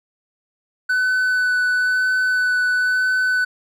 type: tone with vibrato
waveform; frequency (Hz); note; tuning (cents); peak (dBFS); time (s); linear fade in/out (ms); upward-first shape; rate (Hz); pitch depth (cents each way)
triangle; 1500; F#6; +23; -14; 0.89-3.45; 10; sine; 1; 11
effects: none